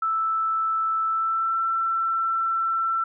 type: tone with pitch glide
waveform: sine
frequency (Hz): 1318.5 to 1340.8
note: E6 to E6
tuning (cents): 0 to +29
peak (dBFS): -21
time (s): 0.02-3.04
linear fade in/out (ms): 5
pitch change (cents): +29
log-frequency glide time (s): 1.07-1.57
effects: none